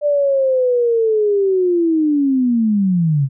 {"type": "linear sweep", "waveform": "sine", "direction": "down", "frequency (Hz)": [593, 130.81], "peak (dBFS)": -12, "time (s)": [0.01, 3.29], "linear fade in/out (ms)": 50, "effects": []}